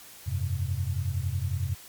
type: chord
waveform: sine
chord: F suspended second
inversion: none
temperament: just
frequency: 87.31 / 98.22 / 130.96 Hz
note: F2 / G2 / C3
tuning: 0 / +4 / +2 cents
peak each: -30 / -30 / -32 dBFS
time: 0.26-1.75 s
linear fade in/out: 20 ms
effects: white hiss -48 dBFS RMS until 1.88 s + MP3 96 kbps